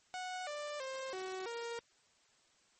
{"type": "tone with pitch steps", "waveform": "sawtooth", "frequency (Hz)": [736, 591, 529, 375.1, 467.6], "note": ["F#5", "D5", "C5", "F#4", "A#4"], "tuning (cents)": [-9, 11, 19, 24, 5], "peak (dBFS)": -36, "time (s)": [0.14, 1.79], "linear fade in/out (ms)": 0, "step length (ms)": 330, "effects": ["white hiss -70 dBFS RMS until 2.79 s", "MP3 32 kbps"]}